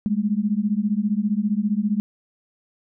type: beating tone pair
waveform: sine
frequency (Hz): 201.1 / 216.1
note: G3 / A3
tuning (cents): +44 / -31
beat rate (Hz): 15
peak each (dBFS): -22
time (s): 0.06-2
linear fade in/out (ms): 0
effects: none